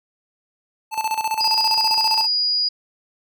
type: tone with tremolo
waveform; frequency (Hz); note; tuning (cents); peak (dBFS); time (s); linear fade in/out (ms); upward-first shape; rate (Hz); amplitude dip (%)
square; 877; A5; -6; -19; 0.91-2.27; 50; square; 15; 70
type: tone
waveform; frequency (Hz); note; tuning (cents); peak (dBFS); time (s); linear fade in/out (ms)
sine; 4894; D#8; -29; -17; 1.4-2.69; 10
effects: none